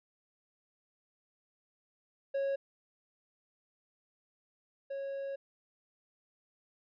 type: tone pair in turn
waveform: triangle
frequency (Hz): 550 / 550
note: C#5 / C#5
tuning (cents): -14 / -14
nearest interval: unison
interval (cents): 0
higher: neither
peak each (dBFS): -28 / -34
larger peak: first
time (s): 2.34-2.56 / 4.9-5.36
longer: second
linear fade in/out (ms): 10
effects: resampled to 11025 Hz